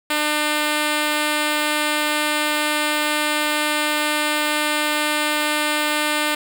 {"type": "tone", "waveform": "5% pulse", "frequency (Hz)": 300.7, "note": "D4", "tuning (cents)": 41, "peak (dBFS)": -7, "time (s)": [0.1, 6.35], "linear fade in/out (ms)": 5, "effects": []}